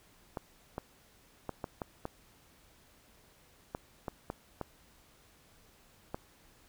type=clicks; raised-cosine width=1 ms; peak=-22 dBFS; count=11; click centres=0.372 / 0.781 / 1.493 / 1.642 / 1.818 / 2.054 / 3.749 / 4.082 / 4.301 / 4.613 / 6.145 s; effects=pink hiss -63 dBFS RMS until 6.68 s